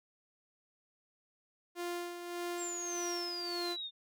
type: tone with tremolo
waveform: sawtooth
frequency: 349.2 Hz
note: F4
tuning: in tune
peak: -32 dBFS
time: 1.75-3.77 s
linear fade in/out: 50 ms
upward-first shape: sine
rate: 1.7 Hz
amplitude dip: 55%
type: exponential sweep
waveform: sine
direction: down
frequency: 7630 to 3600 Hz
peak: -38 dBFS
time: 2.57-3.91 s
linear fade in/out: 50 ms
effects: none